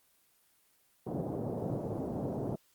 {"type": "band-pass noise", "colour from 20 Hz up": "pink", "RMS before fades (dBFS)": -36, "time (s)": [1.06, 2.56], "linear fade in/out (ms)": 10, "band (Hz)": [110, 670], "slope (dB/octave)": 24, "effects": ["white hiss -69 dBFS RMS until 2.74 s", "Opus 24 kbps"]}